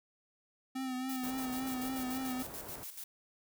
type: tone with vibrato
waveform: square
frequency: 258.4 Hz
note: C4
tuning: 21 cents flat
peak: -36 dBFS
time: 0.75-2.43 s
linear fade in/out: 10 ms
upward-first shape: triangle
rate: 3.6 Hz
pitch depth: 46 cents each way
type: noise with tremolo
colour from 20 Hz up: blue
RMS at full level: -44 dBFS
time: 1.09-3.04 s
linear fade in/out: 5 ms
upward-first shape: square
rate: 6.9 Hz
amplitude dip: 60%
type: low-pass noise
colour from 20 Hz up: white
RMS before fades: -49 dBFS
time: 1.23-2.84 s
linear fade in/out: 5 ms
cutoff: 860 Hz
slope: 12 dB/octave
effects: none